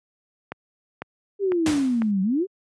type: click train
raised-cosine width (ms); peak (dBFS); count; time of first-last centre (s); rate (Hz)
0.5; -16; 4; 0.52-2.02; 2
type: exponential two-way sweep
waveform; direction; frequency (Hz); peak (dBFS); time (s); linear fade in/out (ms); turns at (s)
sine; down then up; 409.4 to 185 to 409.4; -19; 1.39-2.47; 50; 2.22
type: noise with exponential decay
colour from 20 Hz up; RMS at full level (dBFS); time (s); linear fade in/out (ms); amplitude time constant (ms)
pink; -24; 1.66-2.11; 2; 97
effects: high-pass 100 Hz 12 dB/octave + resampled to 22050 Hz